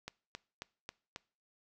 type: click train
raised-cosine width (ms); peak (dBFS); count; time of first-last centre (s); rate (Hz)
0.2; -24; 5; 0.08-1.161; 3.7
effects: noise-tail reverb RT60 0.4 s tail -23 dB re dry